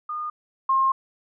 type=tone pair in turn; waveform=sine; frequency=1221 / 1066.9 Hz; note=D#6 / C6; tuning=-33 / +33 cents; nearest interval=major second; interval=234 cents; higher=first; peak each=-27 / -17 dBFS; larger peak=second; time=0.09-0.3 / 0.69-0.92 s; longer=second; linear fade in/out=5 ms; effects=none